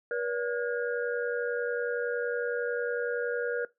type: tone cluster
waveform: sine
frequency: 481.1 / 572 / 1437 / 1631 Hz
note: B4 / D5 / F6 / G#6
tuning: -45 / -46 / +49 / -32 cents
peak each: -30 / -37 / -35 / -38 dBFS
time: 0.11-3.65 s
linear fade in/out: 2 ms
effects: noise-tail reverb RT60 0.2 s tail -20 dB re dry